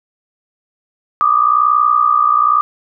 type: tone pair together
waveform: sine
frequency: 1174.7 / 1235.7 Hz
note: D6 / D#6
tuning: 0 / -12 cents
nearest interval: minor second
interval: 88 cents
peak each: -12 dBFS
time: 1.21-2.61 s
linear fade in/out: 0 ms
effects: none